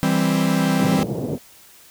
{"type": "chord", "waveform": "45% pulse", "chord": "C major", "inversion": "first", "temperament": "equal", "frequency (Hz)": [164.81, 196, 261.6], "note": ["E3", "G3", "C4"], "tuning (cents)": [0, 0, 0], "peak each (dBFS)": -21, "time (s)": [0.03, 1.03], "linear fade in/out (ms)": 0}
{"type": "band-pass noise", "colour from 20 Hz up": "pink", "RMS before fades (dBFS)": -25, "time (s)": [0.77, 1.39], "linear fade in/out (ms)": 50, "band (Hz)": [120, 550], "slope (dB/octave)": 24}
{"effects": ["white hiss -48 dBFS RMS until 1.9 s"]}